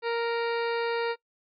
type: harmonic tone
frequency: 466.2 Hz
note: A#4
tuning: in tune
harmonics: 1 / 2 / 3 / 4 / 5 / 6 / 8 / 9 / 10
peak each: -27 / -33 / -37 / -39 / -41 / -43 / -45 / -46 / -47 dBFS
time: 0.02-1.16 s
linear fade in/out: 50 ms
effects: noise-tail reverb RT60 0.1 s tail -22 dB re dry